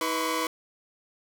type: tone cluster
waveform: sawtooth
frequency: 319.6 / 490.7 / 1019 / 1126 Hz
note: D#4 / B4 / C6 / C#6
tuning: +47 / -11 / -46 / +27 cents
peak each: -28 dBFS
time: 0.01-0.47 s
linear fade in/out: 2 ms
effects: none